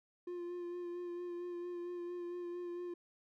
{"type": "tone with vibrato", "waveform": "triangle", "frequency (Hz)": 351, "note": "F4", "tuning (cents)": 9, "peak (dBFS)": -38, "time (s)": [0.27, 2.94], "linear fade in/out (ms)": 5, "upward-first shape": "sine", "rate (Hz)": 4.4, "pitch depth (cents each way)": 20, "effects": []}